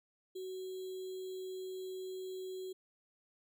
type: tone with sample-and-hold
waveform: sine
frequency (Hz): 374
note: F#4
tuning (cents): +19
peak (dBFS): -40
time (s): 0.35-2.73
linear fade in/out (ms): 10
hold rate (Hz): 3675
effects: none